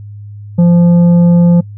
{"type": "tone with tanh clipping", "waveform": "triangle", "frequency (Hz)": 173, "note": "F3", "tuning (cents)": -16, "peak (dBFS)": -5, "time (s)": [0.58, 1.61], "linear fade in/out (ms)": 10, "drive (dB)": 11, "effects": ["noise-tail reverb RT60 0.1 s tail -23 dB re dry", "added 103 Hz sine -26 dBFS peak until 1.77 s"]}